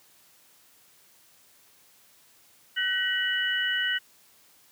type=tone cluster; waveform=sine; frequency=1510 / 1905 / 2955 Hz; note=F#6 / A#6 / F#7; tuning=+35 / +37 / -3 cents; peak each=-29 / -29 / -28 dBFS; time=2.76-3.99 s; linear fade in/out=20 ms; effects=white hiss -59 dBFS RMS until 4.71 s + high-pass 80 Hz 12 dB/octave